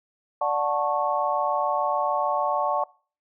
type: chord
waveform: sine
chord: D major seventh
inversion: none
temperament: just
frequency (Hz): 587.3 / 734.2 / 881 / 1101.2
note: D5 / F#5 / A5 / C#6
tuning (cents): 0 / -14 / +2 / -12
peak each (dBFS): -27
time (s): 0.41-2.84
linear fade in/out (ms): 5
effects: noise-tail reverb RT60 0.4 s tail -24 dB re dry